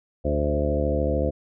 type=harmonic tone with a mistuned harmonic; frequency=73.42 Hz; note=D2; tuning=in tune; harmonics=1 / 2 / 3 / 4 / 5 / 6 / 7 / 8 / 9; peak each=-25 / -31 / -32 / -30 / -32 / -34 / -26 / -36 / -32 dBFS; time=0.24-1.31 s; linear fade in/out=20 ms; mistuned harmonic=7; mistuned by=+17 cents; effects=none